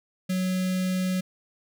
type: tone with notch filter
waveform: square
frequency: 185 Hz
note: F#3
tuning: in tune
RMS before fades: -26 dBFS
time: 0.29-1.21 s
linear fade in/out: 10 ms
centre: 920 Hz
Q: 0.79
effects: none